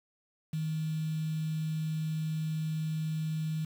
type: tone with quantisation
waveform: sine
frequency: 157.4 Hz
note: D#3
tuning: 20 cents sharp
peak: -30 dBFS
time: 0.53-3.65 s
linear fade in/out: 5 ms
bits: 8
effects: none